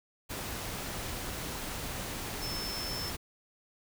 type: tone in noise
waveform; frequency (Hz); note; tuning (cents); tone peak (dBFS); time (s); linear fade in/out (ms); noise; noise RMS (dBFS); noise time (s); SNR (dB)
sine; 5290; E8; +5; -37; 2.41-3.11; 20; pink; -38; 0.29-3.17; -2
effects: none